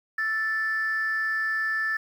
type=tone pair together; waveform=sine; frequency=1323.1 / 1760 Hz; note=E6 / A6; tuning=+6 / 0 cents; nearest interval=perfect fourth; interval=494 cents; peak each=-32 / -23 dBFS; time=0.18-1.97 s; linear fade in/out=5 ms; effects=tanh soft clip ceiling -20 dBFS + 9-bit